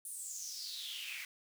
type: noise with high-pass filter sweep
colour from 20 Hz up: pink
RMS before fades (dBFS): -44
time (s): 0.05-1.25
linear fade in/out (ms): 2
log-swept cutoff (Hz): 10000 to 2100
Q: 7
effects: none